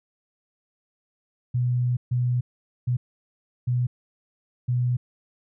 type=tone bursts at uneven times; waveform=sine; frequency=123.47 Hz; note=B2; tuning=in tune; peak=-20 dBFS; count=5; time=1.54-1.97 / 2.11-2.41 / 2.87-2.97 / 3.67-3.87 / 4.68-4.97 s; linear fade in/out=10 ms; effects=none